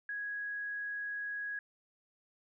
sine tone, 1661.2 Hz, G#6, in tune, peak -36 dBFS, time 0.09-1.59 s, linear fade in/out 2 ms, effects none

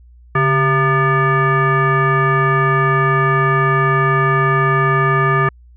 sine tone with frequency modulation, 674 Hz, E5, 38 cents sharp, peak -11 dBFS, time 0.35-5.49 s, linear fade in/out 5 ms, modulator 533 Hz, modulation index 2.1, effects added 60 Hz sine -41 dBFS peak until 5.76 s

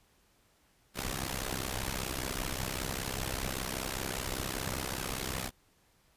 pink noise with amplitude modulation, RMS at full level -32 dBFS, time 0.94-5.51 s, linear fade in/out 50 ms, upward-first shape sine, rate 65.1 Hz, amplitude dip 90%, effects pink hiss -68 dBFS RMS until 6.16 s + resampled to 32000 Hz

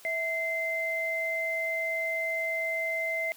sine tone pair together, 653.6 / 2075 Hz, E5 / C7, -15 / -15 cents, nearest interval octave + minor sixth, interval 2000 cents, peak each -33 / -29 dBFS, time 0.05-3.32 s, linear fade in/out 0 ms, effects white hiss -53 dBFS RMS until 3.36 s + high-pass 200 Hz 12 dB/octave

